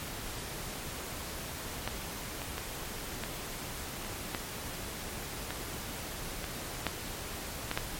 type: clicks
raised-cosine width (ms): 0.3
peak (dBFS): -15 / -22 / -20 / -18 / -25 / -16 / -18 / -21 / -12 / -15 / -13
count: 11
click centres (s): 1.876 / 2.418 / 2.581 / 3.237 / 4.048 / 4.348 / 5.506 / 6.442 / 6.867 / 7.714 / 7.775
effects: pink hiss -40 dBFS RMS until 7.99 s + MP3 64 kbps